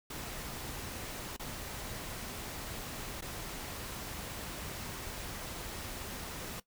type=noise with dropouts; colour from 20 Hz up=pink; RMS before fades=-42 dBFS; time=0.1-6.6 s; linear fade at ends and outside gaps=5 ms; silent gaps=1.366-1.395 / 3.21-3.221 s; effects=noise-tail reverb RT60 0.1 s tail -17 dB re dry